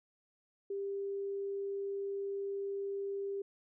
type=tone; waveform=sine; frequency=396.7 Hz; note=G4; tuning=21 cents sharp; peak=-35 dBFS; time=0.7-3.42 s; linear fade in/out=5 ms; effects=none